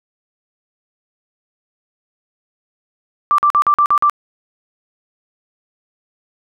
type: tone bursts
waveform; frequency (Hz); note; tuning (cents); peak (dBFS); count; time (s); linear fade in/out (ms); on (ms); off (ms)
sine; 1174.7; D6; 0; -9; 7; 3.31-4.097; 0; 73; 46
effects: none